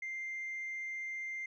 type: tone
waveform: sine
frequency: 2095 Hz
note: C7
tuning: 2 cents sharp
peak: -36 dBFS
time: 0.02-1.46 s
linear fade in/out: 5 ms
effects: tanh soft clip ceiling -35 dBFS